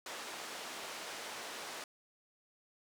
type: band-pass noise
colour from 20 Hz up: pink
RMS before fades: -45 dBFS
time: 0.06-1.84 s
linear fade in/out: 2 ms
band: 480 to 8200 Hz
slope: 12 dB/octave
effects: none